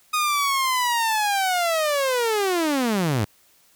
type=linear sweep; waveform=sawtooth; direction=down; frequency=1244.5 to 94.8 Hz; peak=-16 dBFS; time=0.13-3.25 s; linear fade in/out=10 ms; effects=white hiss -58 dBFS RMS until 3.75 s